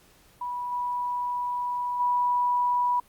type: tone with level steps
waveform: sine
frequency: 979 Hz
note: B5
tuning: 15 cents flat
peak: -29 / -26 / -21 dBFS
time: 0.41-3 s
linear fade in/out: 5 ms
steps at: 0.71 / 1.99 s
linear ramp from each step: 20 ms
effects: pink hiss -58 dBFS RMS until 3.08 s + Opus 48 kbps